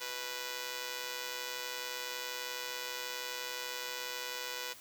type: tone with amplitude modulation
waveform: 5% pulse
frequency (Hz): 493.2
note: B4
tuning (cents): -2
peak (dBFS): -23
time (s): 0-4.74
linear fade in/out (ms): 20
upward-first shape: sine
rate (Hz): 132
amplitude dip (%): 75
effects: white hiss -54 dBFS RMS until 4.8 s + high-pass 80 Hz 12 dB/octave